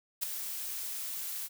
blue noise with ADSR envelope, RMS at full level -30 dBFS, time 0.21-1.49 s, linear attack 21 ms, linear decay 10 ms, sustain -8 dB, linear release 43 ms, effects none

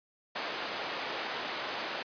pink band-pass noise, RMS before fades -37 dBFS, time 0.35-2.03 s, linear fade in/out 10 ms, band 470 to 4600 Hz, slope 12 dB/octave, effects resampled to 11025 Hz

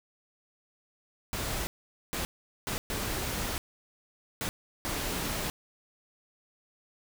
pink noise bursts at uneven times, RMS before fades -33 dBFS, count 6, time 1.33-1.67 / 2.13-2.25 / 2.67-2.78 / 2.9-3.58 / 4.41-4.49 / 4.85-5.5 s, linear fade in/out 0 ms, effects none

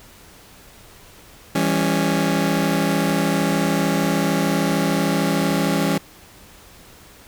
sawtooth chord, C# diminished, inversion first, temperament just, 166.31 / 199.57 / 277.2 Hz, E3 / G3 / C#4, +16 / +31 / 0 cents, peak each -18 dBFS, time 1.55-5.98 s, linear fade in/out 5 ms, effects pink hiss -46 dBFS RMS until 7.27 s

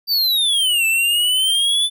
square exponential two-way sweep, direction down then up, 4699 to 2637 to 3515 Hz, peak -15 dBFS, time 0.07-1.9 s, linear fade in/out 50 ms, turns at 0.86 s, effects none

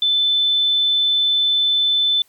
sine tone, 3520 Hz, A7, in tune, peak -14 dBFS, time 0.02-2.22 s, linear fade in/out 2 ms, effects white hiss -58 dBFS RMS until 2.28 s

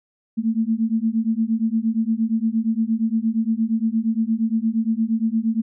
sine beating tone pair, 220 / 228.6 Hz, A3 / A#3, 0 / -34 cents, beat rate 8.6 Hz, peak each -21 dBFS, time 0.37-5.62 s, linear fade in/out 20 ms, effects none

